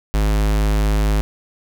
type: tone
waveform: square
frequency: 52.2 Hz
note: G#1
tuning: 10 cents sharp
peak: -15 dBFS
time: 0.14-1.21 s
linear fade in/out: 0 ms
effects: none